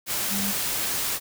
sine tone in noise, 198.9 Hz, G3, 25 cents sharp, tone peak -28 dBFS, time 0.29-0.54 s, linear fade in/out 50 ms, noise white, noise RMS -27 dBFS, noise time 0.06-1.2 s, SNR -4 dB, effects none

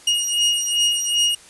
sawtooth beating tone pair, 2868 / 2870.6 Hz, F7 / F7, +45 / +47 cents, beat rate 2.6 Hz, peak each -17 dBFS, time 0.07-1.35 s, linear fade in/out 5 ms, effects white hiss -46 dBFS RMS until 1.49 s + resampled to 24000 Hz

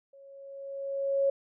sine tone with level ramp, 551 Hz, C#5, 11 cents flat, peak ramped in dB -51 to -21 dBFS, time 0.13-1.3 s, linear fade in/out 5 ms, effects none

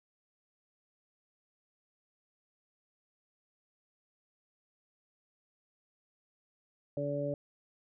harmonic tone, 143.7 Hz, D3, 37 cents flat, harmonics 1 / 2 / 3 / 4, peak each -38 / -39 / -41 / -34 dBFS, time 6.97-7.34 s, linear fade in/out 2 ms, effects none

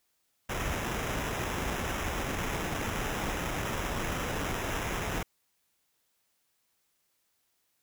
pink noise with sample-and-hold, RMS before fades -33 dBFS, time 0.49-5.23 s, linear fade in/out 5 ms, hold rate 4410 Hz, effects white hiss -75 dBFS RMS until 7.82 s

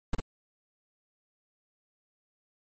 brown noise with echo, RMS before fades -23 dBFS, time 0.13-0.15 s, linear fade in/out 5 ms, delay 52 ms, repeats 1, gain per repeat -3 dB, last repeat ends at 0.202 s, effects MP3 32 kbps

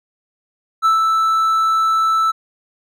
triangle tone with ADSR envelope, 1318.5 Hz, E6, in tune, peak -8 dBFS, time 0.82-2.32 s, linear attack 35 ms, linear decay 130 ms, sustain -3 dB, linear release 18 ms, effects none

